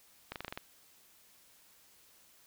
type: clicks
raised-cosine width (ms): 0.3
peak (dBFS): -23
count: 7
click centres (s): 0.32 / 0.358 / 0.406 / 0.447 / 0.481 / 0.525 / 0.575
effects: white hiss -63 dBFS RMS until 2.46 s